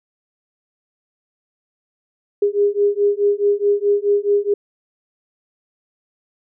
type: beating tone pair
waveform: sine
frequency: 405.5 / 410.2 Hz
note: G#4 / G#4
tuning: -41 / -21 cents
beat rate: 4.7 Hz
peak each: -17 dBFS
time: 2.42-4.54 s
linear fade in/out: 5 ms
effects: none